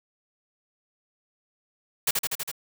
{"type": "noise with echo", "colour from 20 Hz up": "white", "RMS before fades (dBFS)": -23, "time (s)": [2.07, 2.11], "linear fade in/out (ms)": 5, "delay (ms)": 81, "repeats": 5, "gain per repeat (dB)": -2, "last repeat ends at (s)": 2.515, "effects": []}